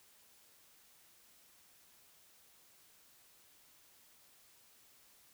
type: silence
effects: white hiss -65 dBFS RMS until 5.33 s